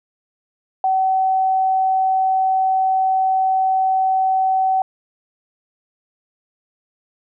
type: tone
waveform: sine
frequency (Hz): 760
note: F#5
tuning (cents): +46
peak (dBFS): -14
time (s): 0.84-4.82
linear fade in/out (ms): 2
effects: none